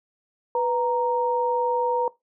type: tone pair together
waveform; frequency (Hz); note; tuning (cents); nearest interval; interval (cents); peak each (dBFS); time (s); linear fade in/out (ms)
sine; 493.9 / 932.3; B4 / A#5; 0 / 0; major seventh; 1100; -23; 0.55-2.08; 2
effects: noise-tail reverb RT60 0.2 s tail -21 dB re dry